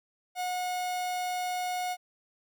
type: tone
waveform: 45% pulse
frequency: 726 Hz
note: F#5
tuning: 33 cents flat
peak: -30 dBFS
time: 0.35-1.97 s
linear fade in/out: 50 ms
effects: none